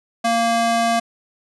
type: tone with high-pass filter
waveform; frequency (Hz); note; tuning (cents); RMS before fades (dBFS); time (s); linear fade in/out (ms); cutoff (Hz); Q
square; 231.2; A#3; -14; -18; 0.24-1; 10; 480; 4
effects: resampled to 24000 Hz